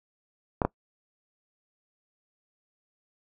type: clicks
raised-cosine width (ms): 1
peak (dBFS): -9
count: 2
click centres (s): 0.618 / 0.65
effects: noise-tail reverb RT60 0.1 s tail -22 dB re dry